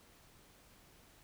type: silence
effects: pink hiss -63 dBFS RMS until 1.23 s